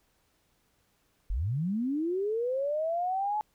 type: linear sweep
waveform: sine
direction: up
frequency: 36.71 to 861 Hz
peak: -27 dBFS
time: 1.3-3.41 s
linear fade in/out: 0 ms
effects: pink hiss -71 dBFS RMS until 3.54 s